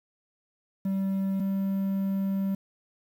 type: tone pair in turn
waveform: triangle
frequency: 193.4 / 194.63 Hz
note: G3 / G3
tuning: -23 / -12 cents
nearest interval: unison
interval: 11 cents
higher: second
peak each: -23 dBFS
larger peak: neither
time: 0.85-1.4 / 1.4-2.55 s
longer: second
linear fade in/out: 5 ms
effects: 9-bit